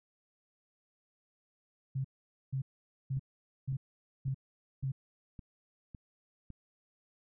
sine tone bursts, 133.6 Hz, C3, 36 cents sharp, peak -31 dBFS, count 6, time 1.95-4.92 s, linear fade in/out 10 ms, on 95 ms, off 480 ms
click train, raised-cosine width 5 ms, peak -34 dBFS, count 7, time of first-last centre 3.17-6.503 s, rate 1.8 Hz
effects none

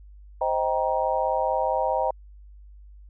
sine chord, C minor seventh, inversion none, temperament just, 523.3 / 627.9 / 784.9 / 941.9 Hz, C5 / Eb5 / G5 / Bb5, 0 / +16 / +2 / +18 cents, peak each -27 dBFS, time 0.41-2.11 s, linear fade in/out 5 ms, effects added 50 Hz sine -44 dBFS peak until 3.09 s

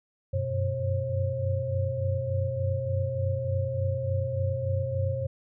sine tone cluster, 93 / 96.4 / 123.6 / 537 Hz, F#2 / G2 / B2 / C5, +9 / -28 / +2 / +45 cents, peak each -31 dBFS, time 0.33-5.27 s, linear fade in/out 10 ms, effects none

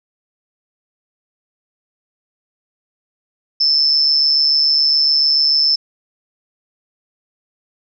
sine tone with amplitude modulation, 5274 Hz, E8, in tune, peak -8 dBFS, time 3.6-5.76 s, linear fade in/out 10 ms, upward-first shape sine, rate 147 Hz, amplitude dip 65%, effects none

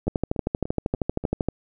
two click trains, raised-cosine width 2 ms, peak -9 / -18 dBFS, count 19 / 5, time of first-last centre 0.08-1.486 / 0.07-1.24 s, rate 12.8 / 3.42 Hz, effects none

